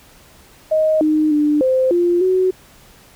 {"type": "tone with pitch steps", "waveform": "sine", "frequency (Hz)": [626, 307.9, 297.7, 519, 349, 372.1], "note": ["D#5", "D#4", "D4", "C5", "F4", "F#4"], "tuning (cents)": [10, -18, 24, -14, -1, 10], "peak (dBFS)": -12, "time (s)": [0.71, 2.51], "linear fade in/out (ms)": 10, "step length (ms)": 300, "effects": ["pink hiss -47 dBFS RMS until 3.15 s"]}